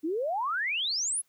sine exponential sweep, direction up, 293.7 to 11000 Hz, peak -27 dBFS, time 0.03-1.22 s, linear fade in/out 20 ms, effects white hiss -71 dBFS RMS until 1.28 s

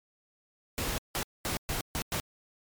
pink noise bursts at uneven times, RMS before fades -32 dBFS, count 6, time 0.78-0.98 / 1.15-1.23 / 1.45-1.57 / 1.69-1.81 / 1.95-2.02 / 2.12-2.2 s, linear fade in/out 0 ms, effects MP3 96 kbps

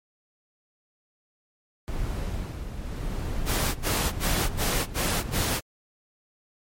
brown noise with tremolo, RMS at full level -28 dBFS, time 1.88-5.43 s, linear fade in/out 0 ms, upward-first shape sine, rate 0.91 Hz, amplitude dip 55%
pink noise bursts, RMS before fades -26 dBFS, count 6, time 3.45-5.61 s, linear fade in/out 50 ms, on 300 ms, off 72 ms
effects MP3 64 kbps

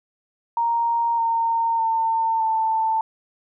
sine tone with pitch steps, 932 / 917 / 902.3 / 887.9 Hz, A#5 / A#5 / A5 / A5, -1 / -29 / +43 / +15 cents, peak -18 dBFS, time 0.57-3.01 s, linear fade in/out 2 ms, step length 610 ms, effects none

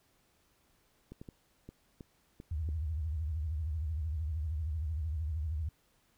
clicks, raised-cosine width 3 ms, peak -33 dBFS, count 7, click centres 1.12 / 1.215 / 1.288 / 1.69 / 2.008 / 2.401 / 2.689 s
sine tone with vibrato, 77.78 Hz, D#2, in tune, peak -32 dBFS, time 2.51-5.69 s, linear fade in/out 5 ms, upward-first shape sine, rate 13 Hz, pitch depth 160 cents each way
effects pink hiss -71 dBFS RMS until 6.17 s

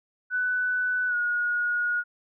sine tone with pitch glide, 1494 to 1444.8 Hz, F#6 to F#6, +16 to -42 cents, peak -23 dBFS, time 0.3-2.04 s, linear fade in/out 50 ms, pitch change -58 cents, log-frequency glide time 1.08-1.15 s, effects none

